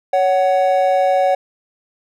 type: tone pair together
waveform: triangle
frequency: 558.9 / 746 Hz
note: C#5 / F#5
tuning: +14 / +14 cents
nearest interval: perfect fourth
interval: 500 cents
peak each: -13 dBFS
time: 0.13-1.35 s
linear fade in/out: 5 ms
effects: none